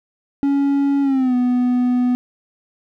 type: tone with pitch glide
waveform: triangle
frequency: 279.8 to 247.8 Hz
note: C#4 to B3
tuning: +16 to +6 cents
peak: -12 dBFS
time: 0.43-2.15 s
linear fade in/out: 0 ms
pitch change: -210 cents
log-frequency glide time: 1.02-1.35 s
effects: none